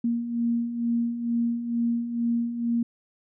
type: beating tone pair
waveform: sine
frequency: 233.1 / 235.3 Hz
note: A#3 / A#3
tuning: 0 / +16 cents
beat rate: 2.2 Hz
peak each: -31 / -24 dBFS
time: 0.04-2.83 s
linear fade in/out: 5 ms
effects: none